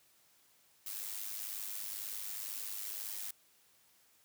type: noise with amplitude modulation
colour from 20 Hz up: blue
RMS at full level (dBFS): -39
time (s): 0.86-3.31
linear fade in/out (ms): 5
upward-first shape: sine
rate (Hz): 102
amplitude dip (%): 65
effects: white hiss -68 dBFS RMS until 4.24 s + high-pass 60 Hz 12 dB/octave